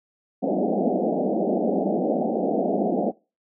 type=band-pass noise; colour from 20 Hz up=pink; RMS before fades=-23 dBFS; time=0.42-3.12 s; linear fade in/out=20 ms; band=180 to 770 Hz; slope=96 dB/octave; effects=noise-tail reverb RT60 0.3 s tail -23 dB re dry